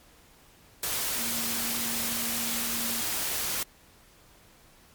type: tone in noise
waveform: sine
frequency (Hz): 233.1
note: A#3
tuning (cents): 0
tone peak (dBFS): -38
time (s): 1.19-3.01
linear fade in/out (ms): 2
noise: white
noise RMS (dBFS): -30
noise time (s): 0.83-3.63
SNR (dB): -11
effects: pink hiss -57 dBFS RMS until 4.94 s + MP3 96 kbps